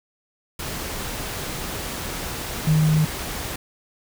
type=tone in noise; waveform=sine; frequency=155.56 Hz; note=D#3; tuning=in tune; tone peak=-15 dBFS; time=2.67-3.05 s; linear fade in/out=5 ms; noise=pink; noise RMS=-30 dBFS; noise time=0.59-3.56 s; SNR=+12 dB; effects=none